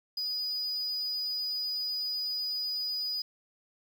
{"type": "tone", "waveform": "sine", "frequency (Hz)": 4946, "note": "D#8", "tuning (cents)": -11, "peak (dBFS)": -28, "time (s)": [0.17, 3.22], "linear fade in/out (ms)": 5, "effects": ["tanh soft clip ceiling -29 dBFS", "9-bit"]}